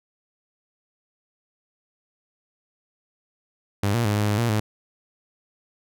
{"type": "tone with pitch steps", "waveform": "sawtooth", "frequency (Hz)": [100.9, 118, 103.9, 104.9, 103.9, 117.7, 107], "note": ["G#2", "A#2", "G#2", "G#2", "G#2", "A#2", "A2"], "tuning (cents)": [-49, 22, 1, 18, 1, 17, -48], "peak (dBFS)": -16, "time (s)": [3.83, 4.6], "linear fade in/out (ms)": 5, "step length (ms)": 110, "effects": []}